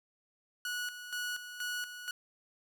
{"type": "tone with tremolo", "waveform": "sawtooth", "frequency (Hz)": 1465, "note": "F#6", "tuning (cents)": -18, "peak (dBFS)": -31, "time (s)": [0.65, 2.11], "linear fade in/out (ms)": 2, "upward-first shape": "square", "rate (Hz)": 2.1, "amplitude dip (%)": 65, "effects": ["12-bit"]}